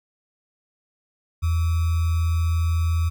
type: tone with sample-and-hold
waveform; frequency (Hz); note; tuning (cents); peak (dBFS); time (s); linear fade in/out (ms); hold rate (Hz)
sine; 82.9; E2; +10; -18; 1.42-3.1; 20; 1225
effects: none